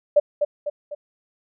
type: tone with echo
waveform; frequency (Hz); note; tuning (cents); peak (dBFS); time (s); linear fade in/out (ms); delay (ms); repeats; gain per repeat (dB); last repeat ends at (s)
sine; 587.3; D5; 0; -10; 0.16-0.2; 10; 250; 3; -6; 0.95
effects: none